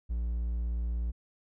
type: tone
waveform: triangle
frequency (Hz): 58.27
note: A#1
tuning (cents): 0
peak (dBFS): -27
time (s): 0.09-1.12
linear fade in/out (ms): 20
effects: none